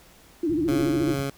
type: tone with vibrato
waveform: sine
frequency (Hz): 319.2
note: D#4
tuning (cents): +44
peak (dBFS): -21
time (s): 0.43-1.14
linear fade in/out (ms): 5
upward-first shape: sine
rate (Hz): 14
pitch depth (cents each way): 150
type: low-pass noise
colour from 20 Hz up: white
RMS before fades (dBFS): -38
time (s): 0.49-1.25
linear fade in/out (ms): 2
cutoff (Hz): 190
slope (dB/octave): 24
type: tone with tremolo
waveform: 15% pulse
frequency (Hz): 138.3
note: C#3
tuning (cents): -4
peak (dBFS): -19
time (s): 0.68-1.3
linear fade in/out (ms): 2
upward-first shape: sine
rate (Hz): 2.5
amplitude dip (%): 30
effects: pink hiss -53 dBFS RMS until 1.37 s